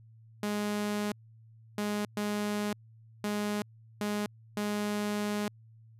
sawtooth tone bursts at uneven times, 207.7 Hz, G#3, in tune, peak -26 dBFS, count 6, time 0.43-1.12 / 1.78-2.05 / 2.17-2.73 / 3.24-3.62 / 4.01-4.26 / 4.57-5.48 s, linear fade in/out 2 ms, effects added 112 Hz sine -53 dBFS peak until 5.99 s + resampled to 32000 Hz

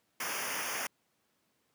pink noise with comb filter, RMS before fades -36 dBFS, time 0.2-0.87 s, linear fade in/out 5 ms, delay 0.25 ms, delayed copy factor -1, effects pink hiss -75 dBFS RMS until 1.74 s + high-pass 150 Hz 12 dB/octave

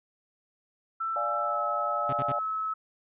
sine tone with pitch glide, 1331 to 1295.4 Hz, E6 to E6, +16 to -31 cents, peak -28 dBFS, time 1-2.74 s, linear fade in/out 10 ms, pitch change -47 cents, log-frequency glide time 1.38-1.61 s
sine chord, D diminished, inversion none, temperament equal, 587.3 / 698.5 / 830.6 Hz, D5 / F5 / Ab5, 0 / 0 / 0 cents, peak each -33 / -34 / -36 dBFS, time 1.16-2.39 s, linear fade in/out 2 ms
sawtooth tone bursts, 133.3 Hz, C3, 33 cents sharp, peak -28 dBFS, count 3, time 2.09-2.322 s, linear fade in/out 5 ms, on 40 ms, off 56 ms
effects resampled to 8000 Hz

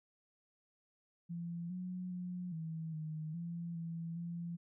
sine tone with pitch steps, 170.5 / 181.9 / 179.3 / 161.3 / 155.9 / 170 / 166.2 / 170.7 Hz, F3 / F#3 / F3 / E3 / D#3 / F3 / E3 / F3, -41 / -29 / +46 / -37 / +4 / -46 / +15 / -39 cents, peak -39 dBFS, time 1.29-4.57 s, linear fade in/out 20 ms, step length 410 ms, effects none

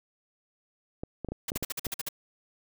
clicks, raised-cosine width 2 ms, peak -21 dBFS, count 8, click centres 1.035 / 1.247 / 1.287 / 1.32 / 1.519 / 1.56 / 1.626 / 1.867 s
white noise bursts, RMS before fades -33 dBFS, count 9, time 1.48-2.088 s, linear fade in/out 5 ms, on 24 ms, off 49 ms
effects none

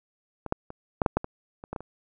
clicks, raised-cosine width 1 ms, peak -20 / -10 / -25 / -8 / -6 / -8 / -19 / -26 / -19 / -19 / -26 dBFS, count 11, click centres 0.463 / 0.524 / 0.704 / 1.018 / 1.062 / 1.17 / 1.244 / 1.639 / 1.73 / 1.762 / 1.806 s, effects none

